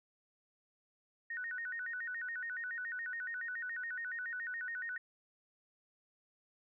sine tone with vibrato, 1661.2 Hz, G#6, in tune, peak -38 dBFS, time 1.3-4.98 s, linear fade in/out 5 ms, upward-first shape square, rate 7.1 Hz, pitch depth 190 cents each way, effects none

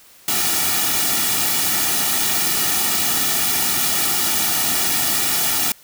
white noise with comb filter, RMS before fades -19 dBFS, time 0.28-5.72 s, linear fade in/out 2 ms, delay 1.9 ms, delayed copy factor -0.75, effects white hiss -48 dBFS RMS until 5.83 s

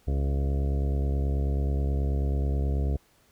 harmonic tone with a mistuned harmonic, 69.3 Hz, C#2, in tune, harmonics 1 / 2 / 3 / 4 / 5 / 6 / 7 / 8 / 9 / 10, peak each -24 / -32 / -40 / -39 / -44 / -40 / -44 / -48 / -48 / -47 dBFS, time 0.07-2.97 s, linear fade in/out 10 ms, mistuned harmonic 8, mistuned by -21 cents, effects pink hiss -63 dBFS RMS until 3.31 s

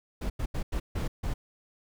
brown noise bursts at uneven times, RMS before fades -30 dBFS, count 6, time 0.21-0.3 / 0.39-0.46 / 0.54-0.63 / 0.72-0.8 / 0.95-1.08 / 1.23-1.34 s, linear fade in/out 10 ms, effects none

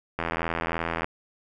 click train, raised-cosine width 0.5 ms, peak -12 dBFS, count 72, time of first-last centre 0.19-1.044 s, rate 83.1 Hz, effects none

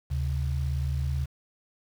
sine tone pair together, 74.4 / 132.57 Hz, D2 / C3, +23 / +23 cents, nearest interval minor seventh, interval 1000 cents, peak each -27 / -30 dBFS, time 0.1-1.26 s, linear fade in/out 20 ms, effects 8-bit

